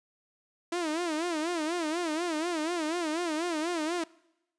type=tone with vibrato; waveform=sawtooth; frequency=328.4 Hz; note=E4; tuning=6 cents flat; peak=-25 dBFS; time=0.72-4.04 s; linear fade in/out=5 ms; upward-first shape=sine; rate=4.1 Hz; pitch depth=140 cents each way; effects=noise-tail reverb RT60 0.9 s tail -23 dB re dry + resampled to 22050 Hz